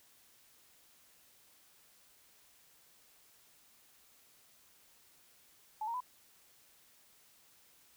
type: tone with pitch steps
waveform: sine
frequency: 861 / 928.1 / 1000.5 Hz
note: A5 / A#5 / B5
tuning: -38 / -8 / +22 cents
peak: -35 dBFS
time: 5.81-6.005 s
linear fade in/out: 5 ms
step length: 65 ms
effects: white hiss -65 dBFS RMS until 7.96 s